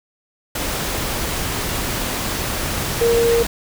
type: tone in noise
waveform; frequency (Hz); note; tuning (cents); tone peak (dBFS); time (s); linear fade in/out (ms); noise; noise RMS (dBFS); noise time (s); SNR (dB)
sine; 466.2; A#4; 0; -13; 3.01-3.43; 5; pink; -23; 0.55-3.47; +7
effects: none